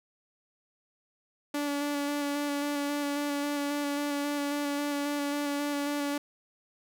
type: tone with vibrato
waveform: sawtooth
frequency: 288.1 Hz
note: D4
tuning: 33 cents flat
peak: -25 dBFS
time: 1.54-6.18 s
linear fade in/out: 5 ms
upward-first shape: square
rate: 3.7 Hz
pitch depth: 14 cents each way
effects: none